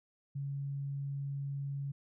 sine tone, 139.7 Hz, C#3, 14 cents sharp, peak -35 dBFS, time 0.35-1.92 s, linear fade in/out 10 ms, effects none

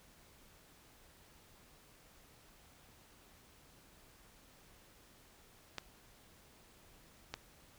clicks, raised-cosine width 0.2 ms, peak -22 dBFS, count 2, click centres 5.783 / 7.34 s, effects pink hiss -63 dBFS RMS until 7.78 s

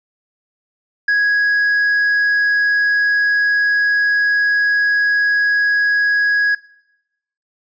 triangle tone, 1661.2 Hz, G#6, in tune, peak -10 dBFS, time 1.08-6.55 s, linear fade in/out 5 ms, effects noise-tail reverb RT60 0.9 s tail -22 dB re dry + resampled to 16000 Hz

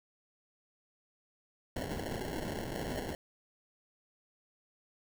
violet noise with sample-and-hold, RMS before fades -38 dBFS, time 1.76-3.15 s, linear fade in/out 2 ms, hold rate 1225 Hz, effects none

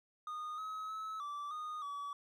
triangle tone with pitch steps, 1230 / 1278 / 1295 / 1163 / 1232 / 1142 Hz, D#6 / D#6 / E6 / D6 / D#6 / D6, -20 / +46 / -31 / -17 / -17 / -49 cents, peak -38 dBFS, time 0.27-2.13 s, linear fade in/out 2 ms, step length 310 ms, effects none

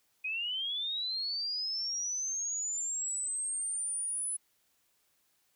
sine linear sweep, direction up, 2481 to 10130 Hz, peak -32 dBFS, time 0.24-4.37 s, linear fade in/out 10 ms, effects white hiss -73 dBFS RMS until 5.55 s

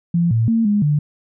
sine tone with pitch steps, 170.9 / 113.5 / 227.2 / 206.4 / 147.9 Hz, F3 / A#2 / A#3 / G#3 / D3, -37 / -46 / -44 / -10 / +13 cents, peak -13 dBFS, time 0.14-0.99 s, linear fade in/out 5 ms, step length 170 ms, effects none

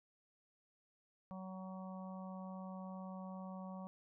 harmonic tone, 187.6 Hz, F#3, 24 cents sharp, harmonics 1 / 3 / 4 / 5 / 6, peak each -46 / -54 / -56 / -57 / -57 dBFS, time 1.31-3.87 s, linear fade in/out 0 ms, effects none

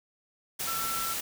sine tone in noise, 1340 Hz, E6, 28 cents sharp, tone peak -33 dBFS, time 0.67-1.14 s, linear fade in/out 10 ms, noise white, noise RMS -33 dBFS, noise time 0.59-1.21 s, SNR -3 dB, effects none

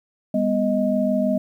sine tone cluster, 201.4 / 247.7 / 625 Hz, G3 / B3 / D#5, +47 / +5 / +8 cents, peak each -22 dBFS, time 0.34-1.38 s, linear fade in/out 5 ms, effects 9-bit

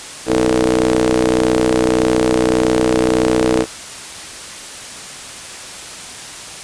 sawtooth ring-modulated tone, 61.7 Hz, B1, 1 cent flat, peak -5 dBFS, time 0.26-3.66 s, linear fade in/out 50 ms, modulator 384 Hz, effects white hiss -31 dBFS RMS until 6.63 s + resampled to 22050 Hz

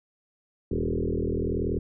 sine tone with frequency modulation, 232.7 Hz, A#3, 3 cents flat, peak -24 dBFS, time 0.71-1.79 s, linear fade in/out 5 ms, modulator 40.6 Hz, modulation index 5.2, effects none

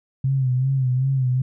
sine tone with vibrato, 130.81 Hz, C3, in tune, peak -17 dBFS, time 0.24-1.42 s, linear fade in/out 5 ms, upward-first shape sine, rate 2.6 Hz, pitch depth 69 cents each way, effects none

